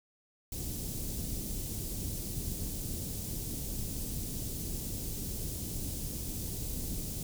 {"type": "band-stop noise", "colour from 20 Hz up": "pink", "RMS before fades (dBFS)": -37, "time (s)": [0.52, 7.23], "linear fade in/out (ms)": 2, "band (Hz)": [280, 6800], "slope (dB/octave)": 12, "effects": []}